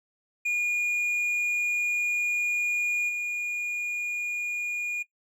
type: tone with level steps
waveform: triangle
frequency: 2435 Hz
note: D#7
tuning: 38 cents flat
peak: -22 / -26 dBFS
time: 0.45-5.03 s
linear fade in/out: 10 ms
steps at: 3.08 s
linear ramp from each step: 20 ms
effects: noise-tail reverb RT60 0.1 s tail -18 dB re dry